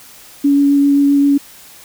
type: tone with vibrato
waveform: sine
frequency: 282.5 Hz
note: C#4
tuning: 33 cents sharp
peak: -8 dBFS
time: 0.44-1.38 s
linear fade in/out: 10 ms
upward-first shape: sine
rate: 7.6 Hz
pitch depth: 9 cents each way
effects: white hiss -40 dBFS RMS until 1.84 s